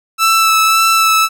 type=tone with vibrato; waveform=sawtooth; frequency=1318.5 Hz; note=E6; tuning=in tune; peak=-5 dBFS; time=0.18-1.29 s; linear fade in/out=50 ms; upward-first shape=sine; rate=1.8 Hz; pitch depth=15 cents each way; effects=none